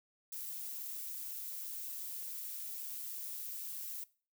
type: noise with amplitude modulation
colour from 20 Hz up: violet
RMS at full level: -42 dBFS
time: 0.32-4.04 s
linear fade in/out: 5 ms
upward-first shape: sine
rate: 139 Hz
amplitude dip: 25%
effects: noise-tail reverb RT60 0.4 s tail -21 dB re dry